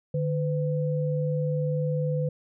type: tone pair together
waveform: sine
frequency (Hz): 150.32 / 505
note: D3 / B4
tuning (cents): +41 / +39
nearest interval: octave + major sixth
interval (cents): 2098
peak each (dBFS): -25 / -29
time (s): 0.14-2.29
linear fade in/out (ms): 5
effects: none

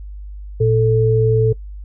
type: tone pair together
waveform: sine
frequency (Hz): 116.25 / 440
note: A#2 / A4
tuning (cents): -4 / 0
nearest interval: octave + major seventh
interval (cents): 2304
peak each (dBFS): -14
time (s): 0.6-1.53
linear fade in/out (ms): 10
effects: noise-tail reverb RT60 0.1 s tail -22 dB re dry + added 50 Hz sine -29 dBFS peak until 1.84 s

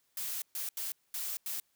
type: noise bursts at uneven times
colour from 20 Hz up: blue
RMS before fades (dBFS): -37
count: 5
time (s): 0.17-0.42 / 0.55-0.69 / 0.77-0.92 / 1.14-1.37 / 1.46-1.6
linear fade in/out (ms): 2
effects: white hiss -74 dBFS RMS until 1.75 s

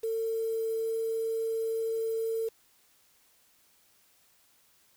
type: tone with quantisation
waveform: sine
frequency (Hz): 449.8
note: A4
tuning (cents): +38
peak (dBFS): -28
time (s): 0.03-2.49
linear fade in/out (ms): 10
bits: 8
effects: white hiss -65 dBFS RMS until 4.96 s

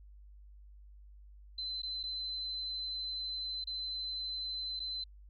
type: tone with dropouts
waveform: sine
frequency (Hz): 4056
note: B7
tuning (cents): +45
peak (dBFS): -36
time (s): 1.58-5.04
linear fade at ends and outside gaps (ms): 5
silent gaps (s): 1.82-1.831 / 2.031-2.036 / 3.642-3.671 / 4.795-4.801
effects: added 50 Hz sine -52 dBFS peak until 5.29 s

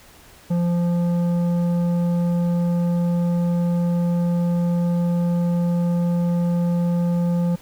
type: tone with tanh clipping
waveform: sine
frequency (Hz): 173.3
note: F3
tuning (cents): -13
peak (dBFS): -19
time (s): 0.5-7.56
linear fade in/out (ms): 10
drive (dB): 10
effects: pink hiss -48 dBFS RMS until 7.61 s

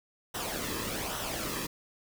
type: noise with flanger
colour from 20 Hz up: pink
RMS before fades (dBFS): -35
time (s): 0.34-1.67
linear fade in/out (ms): 10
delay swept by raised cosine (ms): 0.43 to 1.4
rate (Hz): 1.2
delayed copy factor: -0.6
effects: none

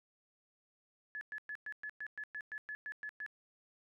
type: tone bursts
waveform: sine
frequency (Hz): 1712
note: A6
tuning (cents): -48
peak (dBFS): -40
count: 13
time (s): 1.15-3.263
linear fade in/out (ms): 0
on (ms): 61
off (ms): 110
effects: none

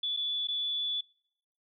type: tone with dropouts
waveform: sine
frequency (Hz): 3451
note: A7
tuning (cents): -34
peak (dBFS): -29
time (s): 0.03-1.01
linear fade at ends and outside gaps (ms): 5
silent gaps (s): 0.166-0.171 / 0.473-0.484
effects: noise-tail reverb RT60 0.8 s tail -26 dB re dry

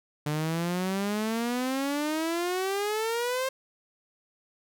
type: exponential sweep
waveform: sawtooth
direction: up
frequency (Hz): 147.3 to 533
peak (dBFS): -23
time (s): 0.26-3.49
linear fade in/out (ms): 5
effects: none

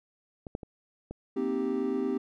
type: clicks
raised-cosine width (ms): 2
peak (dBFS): -26 / -19 / -28 / -25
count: 4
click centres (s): 0.468 / 0.551 / 0.632 / 1.11
type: chord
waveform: triangle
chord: C minor seventh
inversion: third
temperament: equal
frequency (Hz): 233.1 / 261.6 / 311.1 / 392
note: Bb3 / C4 / Eb4 / G4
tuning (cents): 0 / 0 / 0 / 0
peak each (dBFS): -34 / -29 / -34 / -29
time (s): 1.36-2.18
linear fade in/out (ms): 10
effects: none

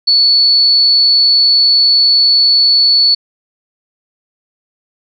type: tone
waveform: sine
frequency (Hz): 4435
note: C#8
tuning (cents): 0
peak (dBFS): -6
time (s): 0.07-3.15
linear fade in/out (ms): 10
effects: none

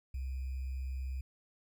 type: tone with sample-and-hold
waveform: sine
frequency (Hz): 65.41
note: C2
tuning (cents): 0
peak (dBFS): -35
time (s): 0.14-1.21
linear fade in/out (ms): 5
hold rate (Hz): 2450
effects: none

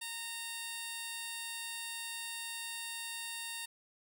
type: tone with band-pass filter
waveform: 15% pulse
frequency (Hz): 922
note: A#5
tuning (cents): -19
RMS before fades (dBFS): -42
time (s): 0.01-3.66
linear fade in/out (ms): 10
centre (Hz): 9000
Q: 0.56
effects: none

